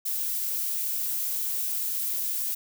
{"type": "noise", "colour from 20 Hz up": "violet", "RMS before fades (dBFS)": -29, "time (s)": [0.05, 2.55], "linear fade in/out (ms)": 10, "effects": []}